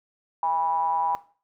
triangle ring-modulated tone, 85.1 Hz, F2, 44 cents flat, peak -17 dBFS, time 0.43-1.15 s, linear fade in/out 0 ms, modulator 895 Hz, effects noise-tail reverb RT60 0.4 s tail -17 dB re dry

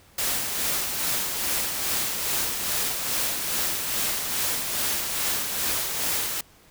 white noise with tremolo, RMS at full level -25 dBFS, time 0.18-6.41 s, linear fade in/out 5 ms, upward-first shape sine, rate 2.4 Hz, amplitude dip 40%, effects pink hiss -55 dBFS RMS until 6.7 s

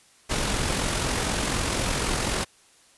pink noise with amplitude modulation, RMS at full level -24 dBFS, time 0.29-2.45 s, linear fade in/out 20 ms, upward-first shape sine, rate 44 Hz, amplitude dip 40%, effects white hiss -57 dBFS RMS until 2.97 s + resampled to 24000 Hz

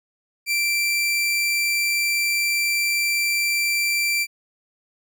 sawtooth tone, 2349 Hz, D7, in tune, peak -16 dBFS, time 0.46-4.27 s, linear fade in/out 50 ms, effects none

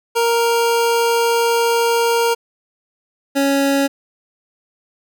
25% pulse tone pair in turn, 466.2 / 277.2 Hz, A#4 / C#4, 0 / 0 cents, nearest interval major sixth, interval 900 cents, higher first, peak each -10 dBFS, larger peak neither, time 0.15-2.35 / 3.35-3.88 s, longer first, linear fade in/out 20 ms, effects none

